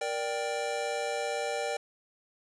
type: chord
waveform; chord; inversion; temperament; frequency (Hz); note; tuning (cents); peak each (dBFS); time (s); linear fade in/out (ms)
square; G minor; first; just; 470.4 / 588 / 784; Bb4 / D5 / G5; +16 / +2 / 0; -36 / -35 / -36; 0.01-1.77; 5
effects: resampled to 22050 Hz + 9-bit